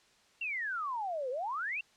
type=exponential two-way sweep; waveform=sine; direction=down then up; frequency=2794 to 485.8 to 2794 Hz; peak=-33 dBFS; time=0.41-1.81 s; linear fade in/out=5 ms; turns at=1.3 s; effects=white hiss -65 dBFS RMS until 1.96 s + low-pass 6000 Hz 12 dB/octave